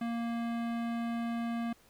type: tone with hard clipping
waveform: sine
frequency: 233.1 Hz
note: A#3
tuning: in tune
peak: -34 dBFS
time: 0.01-1.73 s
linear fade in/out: 5 ms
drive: 18 dB
effects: pink hiss -63 dBFS RMS until 1.89 s